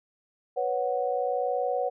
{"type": "chord", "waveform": "sine", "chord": "B suspended second", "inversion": "none", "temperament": "equal", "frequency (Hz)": [493.9, 554.4, 740], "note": ["B4", "C#5", "F#5"], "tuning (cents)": [0, 0, 0], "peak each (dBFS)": [-29, -30, -29], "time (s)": [0.56, 1.9], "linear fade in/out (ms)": 20, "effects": []}